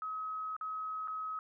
sine tone with dropouts, 1275 Hz, D#6, 42 cents sharp, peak -36 dBFS, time 0.02-1.39 s, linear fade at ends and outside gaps 1 ms, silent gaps 0.565-0.611 / 1.075-1.081 s, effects none

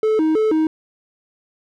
triangle tone with vibrato, 370 Hz, F#4, in tune, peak -12 dBFS, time 0.03-0.67 s, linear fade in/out 2 ms, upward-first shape square, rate 3.1 Hz, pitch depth 280 cents each way, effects none

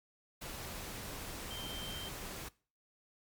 sine tone in noise, 3136 Hz, G7, in tune, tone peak -44 dBFS, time 1.5-2.09 s, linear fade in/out 10 ms, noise pink, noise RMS -44 dBFS, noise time 0.41-2.49 s, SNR -3 dB, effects noise-tail reverb RT60 0.4 s tail -22 dB re dry + MP3 96 kbps

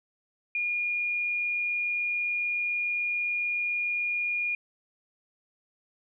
sine tone, 2429 Hz, D#7, 42 cents flat, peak -26 dBFS, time 0.55-4.55 s, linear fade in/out 2 ms, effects none

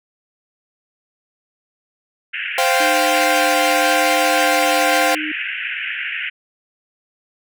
white band-pass noise, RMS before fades -25 dBFS, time 2.33-6.3 s, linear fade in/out 10 ms, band 1500 to 2900 Hz, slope 96 dB/octave
sawtooth chord, C suspended fourth, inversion none, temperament equal, 523.3 / 698.5 / 784 Hz, C5 / F5 / G5, 0 / 0 / 0 cents, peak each -15 dBFS, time 2.58-5.15 s, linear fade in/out 2 ms
sine tone with vibrato, 304.6 Hz, D#4, 37 cents flat, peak -25 dBFS, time 2.8-5.32 s, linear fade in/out 5 ms, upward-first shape square, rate 0.93 Hz, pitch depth 10 cents each way
effects none

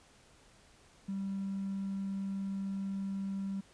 triangle tone with hard clipping, 195.2 Hz, G3, 7 cents flat, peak -34 dBFS, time 1.08-3.61 s, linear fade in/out 10 ms, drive 3 dB, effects pink hiss -62 dBFS RMS until 3.73 s + resampled to 22050 Hz

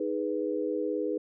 sine chord, G# minor, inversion second, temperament equal, 311.1 / 415.3 / 493.9 Hz, D#4 / G#4 / B4, 0 / 0 / 0 cents, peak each -32 dBFS, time 0-1.18 s, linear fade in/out 5 ms, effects none

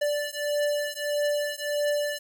square beating tone pair, 585 / 586.6 Hz, D5 / D5, -7 / -2 cents, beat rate 1.6 Hz, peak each -29 dBFS, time 0.01-2.19 s, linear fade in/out 10 ms, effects none

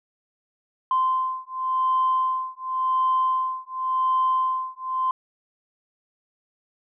sine beating tone pair, 1037 / 1037.91 Hz, C6 / C6, -16 / -14 cents, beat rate 0.91 Hz, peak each -23 dBFS, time 0.91-5.11 s, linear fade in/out 2 ms, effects tanh soft clip ceiling -13 dBFS

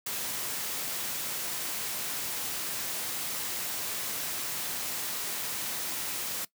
white noise, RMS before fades -34 dBFS, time 0.06-6.45 s, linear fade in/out 5 ms, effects noise-tail reverb RT60 0.1 s tail -19 dB re dry + high-pass 100 Hz 12 dB/octave

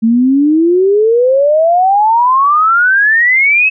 sine exponential sweep, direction up, 220 to 2612 Hz, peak -6 dBFS, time 0.02-3.7 s, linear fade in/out 20 ms, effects none

